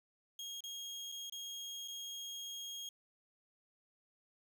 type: tone with dropouts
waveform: 30% pulse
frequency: 3259 Hz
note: G#7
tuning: 33 cents flat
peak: -40 dBFS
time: 0.39-2.89 s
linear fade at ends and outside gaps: 2 ms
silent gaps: 0.606-0.638 / 1.118-1.122 / 1.298-1.323 / 1.877-1.882 s
effects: none